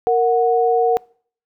sine tone pair together, 463.7 / 736 Hz, A#4 / F#5, -9 / -9 cents, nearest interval minor sixth, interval 800 cents, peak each -15 / -16 dBFS, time 0.07-0.97 s, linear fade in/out 0 ms, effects noise-tail reverb RT60 0.5 s tail -25 dB re dry

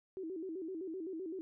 sine tone with vibrato, 349.2 Hz, F4, in tune, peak -39 dBFS, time 0.17-1.41 s, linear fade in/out 0 ms, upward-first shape square, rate 7.8 Hz, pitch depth 140 cents each way, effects none

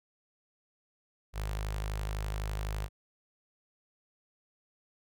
sawtooth tone with notch filter, 51.91 Hz, G#1, in tune, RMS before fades -35 dBFS, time 1.33-2.89 s, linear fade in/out 50 ms, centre 260 Hz, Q 0.67, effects none

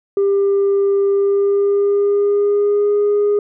sine tone with pitch glide, 397.4 to 411.9 Hz, G4 to G#4, +24 to -14 cents, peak -10 dBFS, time 0.17-3.39 s, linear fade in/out 2 ms, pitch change +62 cents, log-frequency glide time 1.1-2.92 s, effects tanh soft clip ceiling -10 dBFS

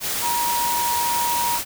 sine tone in noise, 950 Hz, A#5, 33 cents sharp, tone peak -21 dBFS, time 0.21-1.6 s, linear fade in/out 50 ms, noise white, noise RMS -25 dBFS, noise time 0-1.65 s, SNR +1 dB, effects none

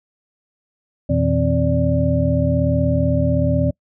sine tone cluster, 84.5 / 120.5 / 161.7 / 262.4 / 583 Hz, E2 / B2 / E3 / C4 / D5, +43 / -42 / -33 / +5 / -13 cents, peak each -21 dBFS, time 1.09-3.71 s, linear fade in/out 10 ms, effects noise-tail reverb RT60 0.1 s tail -26 dB re dry

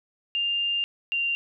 sine tone pair in turn, 2800 / 2777 Hz, F7 / F7, +4 / -10 cents, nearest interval unison, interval 14 cents, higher first, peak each -23 dBFS, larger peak neither, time 0.35-0.84 / 1.12-1.35 s, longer first, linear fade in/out 0 ms, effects none

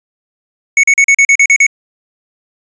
square tone bursts, 2217 Hz, C#7, in tune, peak -5 dBFS, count 9, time 0.77-1.666 s, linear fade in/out 2 ms, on 64 ms, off 40 ms, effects resampled to 16000 Hz

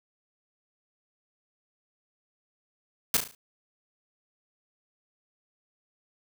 white noise with echo, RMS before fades -22 dBFS, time 3.14-3.17 s, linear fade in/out 2 ms, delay 36 ms, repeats 5, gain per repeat -7 dB, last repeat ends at 3.35 s, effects none

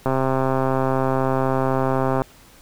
click train, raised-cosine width 1 ms, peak -7 dBFS, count 286, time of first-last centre 0.06-2.219 s, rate 132 Hz, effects pink hiss -49 dBFS RMS until 2.61 s

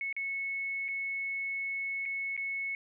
sine tone with dropouts, 2200 Hz, C#7, 14 cents flat, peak -32 dBFS, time 0.01-2.75 s, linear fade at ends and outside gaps 1 ms, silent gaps 0.127-0.165 / 0.882-0.886 / 2.055-2.059 / 2.366-2.376 s, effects none

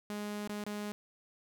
sawtooth tone with dropouts, 207.7 Hz, G#3, in tune, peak -33 dBFS, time 0.1-0.92 s, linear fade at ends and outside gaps 0 ms, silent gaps 0.475-0.494 / 0.639-0.665 s, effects none

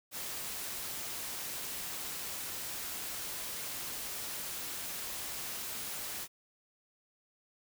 white noise, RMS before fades -40 dBFS, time 0.11-6.28 s, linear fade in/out 50 ms, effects none

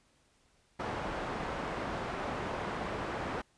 white low-pass noise, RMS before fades -37 dBFS, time 0.79-3.42 s, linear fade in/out 10 ms, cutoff 1100 Hz, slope 12 dB/octave, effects pink hiss -69 dBFS RMS until 3.57 s + resampled to 22050 Hz

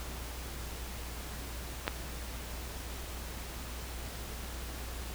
clicks, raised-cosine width 0.3 ms, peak -26 / -13 dBFS, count 2, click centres 1.869 / 1.879 s, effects added 60 Hz sine -41 dBFS peak until 5.14 s + pink hiss -44 dBFS RMS until 5.14 s

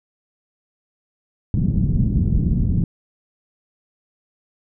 white low-pass noise, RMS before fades -18 dBFS, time 1.54-2.84 s, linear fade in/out 2 ms, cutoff 190 Hz, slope 24 dB/octave, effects none

